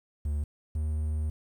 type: tone pair in turn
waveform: triangle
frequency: 73.7 / 76.84 Hz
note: D2 / D#2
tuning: +7 / -21 cents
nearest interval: minor second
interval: 72 cents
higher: second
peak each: -25 dBFS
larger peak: neither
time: 0.25-0.44 / 0.75-1.3 s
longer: second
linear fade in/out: 5 ms
effects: 10-bit